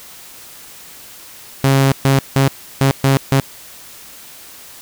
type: tone bursts at uneven times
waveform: sawtooth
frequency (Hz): 136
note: C#3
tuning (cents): -33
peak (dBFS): -6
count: 6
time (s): 1.64-1.92 / 2.05-2.19 / 2.36-2.48 / 2.81-2.91 / 3.04-3.17 / 3.32-3.4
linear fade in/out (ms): 0
effects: white hiss -38 dBFS RMS until 4.81 s